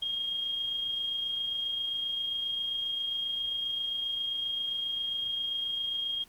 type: tone with amplitude modulation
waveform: sine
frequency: 3240 Hz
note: G#7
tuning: 43 cents flat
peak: -28 dBFS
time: 0.02-6.24 s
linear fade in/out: 5 ms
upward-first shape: sine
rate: 27.5 Hz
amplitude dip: 35%
effects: pink hiss -57 dBFS RMS until 6.28 s + Opus 24 kbps